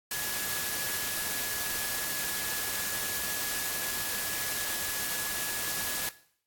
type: tone in noise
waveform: sine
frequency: 1688 Hz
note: G#6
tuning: 28 cents sharp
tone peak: -40 dBFS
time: 0.11-6.09 s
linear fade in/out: 2 ms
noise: white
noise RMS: -33 dBFS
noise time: 0.11-6.09 s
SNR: -10 dB
effects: noise-tail reverb RT60 0.6 s tail -17 dB re dry + AAC 64 kbps